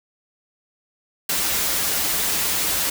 white noise with comb filter, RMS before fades -22 dBFS, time 1.29-2.9 s, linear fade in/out 5 ms, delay 8.2 ms, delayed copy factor -0.5, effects none

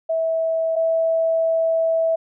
sine tone pair in turn, 651 / 653.6 Hz, E5 / E5, -22 / -15 cents, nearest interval unison, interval 7 cents, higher second, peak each -18 / -16 dBFS, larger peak second, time 0.09-0.76 / 0.76-2.16 s, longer second, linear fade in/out 10 ms, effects none

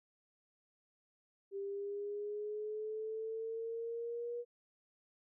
sine exponential sweep, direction up, 393.9 to 480.9 Hz, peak -38 dBFS, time 1.51-4.45 s, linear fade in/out 50 ms, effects none

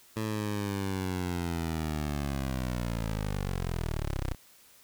15% pulse linear sweep, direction down, 110.6 to 30.26 Hz, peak -24 dBFS, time 0.16-4.35 s, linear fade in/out 10 ms, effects white hiss -58 dBFS RMS until 4.83 s

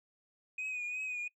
sine tone with vibrato, 2489 Hz, D#7, in tune, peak -33 dBFS, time 0.58-1.28 s, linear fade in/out 5 ms, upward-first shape triangle, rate 2.8 Hz, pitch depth 51 cents each way, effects noise-tail reverb RT60 0.1 s tail -24 dB re dry + tanh soft clip ceiling -34 dBFS

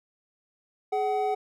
triangle tone pair together, 420.5 / 753 Hz, G#4 / F#5, +22 / +30 cents, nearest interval minor seventh, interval 1008 cents, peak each -26 / -24 dBFS, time 0.92-1.35 s, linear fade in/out 10 ms, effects none

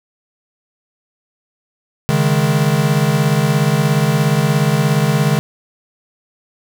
square chord, C# suspended second, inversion none, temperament equal, 138.59 / 155.56 / 207.7 Hz, C#3 / D#3 / G#3, 0 / 0 / 0 cents, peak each -17 / -16 / -20 dBFS, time 2.09-5.39 s, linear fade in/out 0 ms, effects none

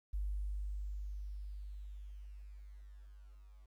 sine tone with level ramp, 50 Hz, G1, 35 cents sharp, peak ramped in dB -34 to -55 dBFS, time 0.13-3.66 s, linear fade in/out 10 ms, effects 12-bit

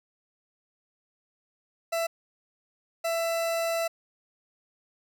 40% pulse tone bursts at uneven times, 666 Hz, E5, 18 cents sharp, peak -25 dBFS, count 2, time 1.92-2.07 / 3.04-3.88 s, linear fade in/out 10 ms, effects none

